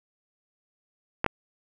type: clicks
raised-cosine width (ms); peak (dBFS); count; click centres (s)
0.5; -8; 2; 1.244 / 1.263
effects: none